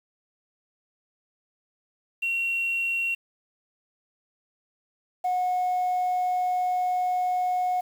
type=tone pair in turn; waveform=sine; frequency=2737 / 728.5 Hz; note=F7 / F#5; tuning=-36 / -27 cents; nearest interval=octave + major seventh; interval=2291 cents; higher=first; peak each=-23 / -21 dBFS; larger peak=second; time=2.22-3.15 / 5.24-7.81 s; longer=second; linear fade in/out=10 ms; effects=tanh soft clip ceiling -19 dBFS + 8-bit